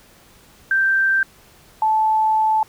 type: tone pair in turn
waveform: sine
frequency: 1568 / 872.2 Hz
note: G6 / A5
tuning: 0 / -15 cents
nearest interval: minor seventh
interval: 1015 cents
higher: first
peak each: -14 dBFS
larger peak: neither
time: 0.71-1.23 / 1.82-2.63 s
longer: second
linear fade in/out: 2 ms
effects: pink hiss -50 dBFS RMS until 2.68 s